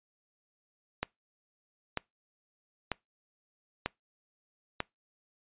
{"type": "click train", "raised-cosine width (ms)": 0.3, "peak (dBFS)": -14, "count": 5, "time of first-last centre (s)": [1.03, 4.804], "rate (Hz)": 1.06, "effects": ["noise-tail reverb RT60 0.2 s tail -25 dB re dry", "resampled to 8000 Hz"]}